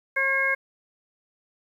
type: harmonic tone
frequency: 540 Hz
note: C#5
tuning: 45 cents flat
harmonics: 1 / 2 / 3 / 4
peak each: -31 / -32 / -24 / -24 dBFS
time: 0.16-0.55 s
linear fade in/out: 10 ms
effects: 9-bit